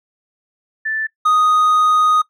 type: tone pair in turn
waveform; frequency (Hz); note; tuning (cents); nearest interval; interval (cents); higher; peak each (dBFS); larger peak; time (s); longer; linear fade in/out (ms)
sine / triangle; 1760 / 1244.5; A6 / D#6; 0 / 0; tritone; 600; first; -18 / -9; second; 0.85-1.07 / 1.25-2.22; second; 10
effects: noise-tail reverb RT60 0.1 s tail -19 dB re dry